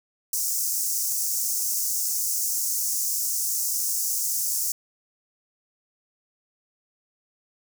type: high-pass noise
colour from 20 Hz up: pink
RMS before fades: -26 dBFS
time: 0.33-4.72 s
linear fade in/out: 2 ms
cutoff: 5600 Hz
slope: 48 dB/octave
effects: none